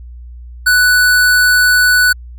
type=tone; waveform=square; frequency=1485 Hz; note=F#6; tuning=6 cents sharp; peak=-8 dBFS; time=0.66-2.13 s; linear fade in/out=10 ms; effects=added 60 Hz sine -29 dBFS peak until 2.38 s